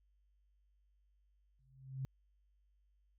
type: tone with exponential growth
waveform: sine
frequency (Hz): 132.9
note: C3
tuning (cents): +27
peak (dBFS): -35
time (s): 1.59-2.05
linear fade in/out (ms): 0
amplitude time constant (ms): 100
effects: added 50 Hz sine -70 dBFS peak until 3.18 s